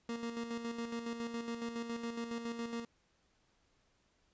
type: tone with tremolo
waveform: 30% pulse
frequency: 233.1 Hz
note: A#3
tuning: in tune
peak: -34 dBFS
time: 0.09-2.85 s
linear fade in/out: 2 ms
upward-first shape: square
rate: 7.2 Hz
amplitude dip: 50%
effects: pink hiss -74 dBFS RMS until 4.33 s + resampled to 16000 Hz